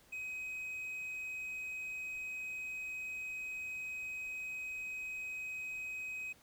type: tone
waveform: triangle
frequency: 2526 Hz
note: D#7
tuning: 26 cents sharp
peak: -38 dBFS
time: 0.12-6.33 s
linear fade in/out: 10 ms
effects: pink hiss -64 dBFS RMS until 6.42 s